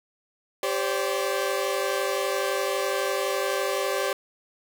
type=chord; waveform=sawtooth; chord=G suspended fourth; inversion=none; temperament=equal with one note detuned; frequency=392 / 523.3 / 575.2 Hz; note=G4 / C5 / D5; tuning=0 / 0 / -36 cents; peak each=-25 dBFS; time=0.63-4.13 s; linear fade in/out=2 ms; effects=none